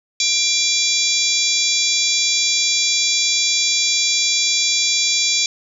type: harmonic tone with a mistuned harmonic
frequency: 791 Hz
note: G5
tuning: 15 cents sharp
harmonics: 3 / 4 / 5 / 6 / 7 / 8 / 9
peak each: -23 / -23 / -23 / -23 / -23 / -23 / -23 dBFS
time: 0.2-5.46 s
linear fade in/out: 2 ms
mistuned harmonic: 4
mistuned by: +130 cents
effects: 8-bit